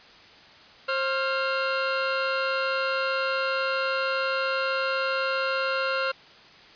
sawtooth tone pair together, 531.7 / 1387 Hz, C5 / F6, +28 / -12 cents, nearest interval octave + perfect fourth, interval 1660 cents, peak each -23 dBFS, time 0.88-6.12 s, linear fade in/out 10 ms, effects white hiss -50 dBFS RMS until 6.75 s + resampled to 11025 Hz

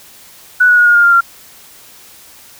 sine tone with pitch steps, 1480 / 1463 / 1446.2 / 1429.6 / 1413.2 / 1396.9 / 1380.9 Hz, F#6 / F#6 / F#6 / F6 / F6 / F6 / F6, 0 / -20 / -40 / +40 / +20 / 0 / -20 cents, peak -5 dBFS, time 0.6-1.209 s, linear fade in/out 10 ms, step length 87 ms, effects white hiss -40 dBFS RMS until 2.59 s

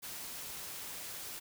white noise, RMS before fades -44 dBFS, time 0.02-1.4 s, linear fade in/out 20 ms, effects none

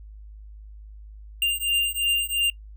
square beating tone pair, 2794 / 2796.9 Hz, F7 / F7, 0 / +2 cents, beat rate 2.9 Hz, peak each -25 dBFS, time 1.42-2.5 s, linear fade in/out 2 ms, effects noise-tail reverb RT60 0.1 s tail -22 dB re dry + added 52 Hz sine -40 dBFS peak until 2.76 s

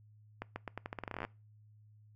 accelerating click train, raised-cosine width 0.5 ms, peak -24 dBFS, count 18, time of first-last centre 0.42-1.25 s, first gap 140 ms, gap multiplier 0.84, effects noise-tail reverb RT60 0.3 s tail -23 dB re dry + added 106 Hz sine -58 dBFS peak until 2.15 s

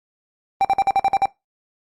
triangle tone bursts, 784 Hz, G5, in tune, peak -11 dBFS, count 8, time 0.61-1.256 s, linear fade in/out 0 ms, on 37 ms, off 50 ms, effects noise-tail reverb RT60 0.2 s tail -20 dB re dry + Opus 24 kbps

